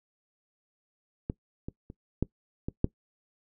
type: clicks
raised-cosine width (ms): 3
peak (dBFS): -17 / -23 / -30 / -13 / -19 / -9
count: 6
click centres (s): 1.299 / 1.685 / 1.901 / 2.226 / 2.685 / 2.844
effects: noise-tail reverb RT60 0.1 s tail -21 dB re dry